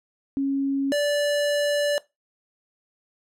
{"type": "tone pair in turn", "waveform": ["sine", "square"], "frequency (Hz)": [274.8, 582.3], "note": ["C#4", "D5"], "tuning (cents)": [-15, -15], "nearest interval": "octave + minor second", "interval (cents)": 1300, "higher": "second", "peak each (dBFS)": -21, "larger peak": "neither", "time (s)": [[0.37, 0.92], [0.92, 1.98]], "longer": "second", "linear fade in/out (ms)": 0, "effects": ["noise-tail reverb RT60 0.2 s tail -19 dB re dry", "low-pass 11000 Hz 12 dB/octave"]}